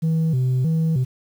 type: tone with vibrato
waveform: sine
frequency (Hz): 143.8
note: D3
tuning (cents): -36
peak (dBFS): -14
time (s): 0.02-1.05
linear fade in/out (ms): 20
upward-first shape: square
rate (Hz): 1.6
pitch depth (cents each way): 200
effects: tanh soft clip ceiling -16 dBFS + 8-bit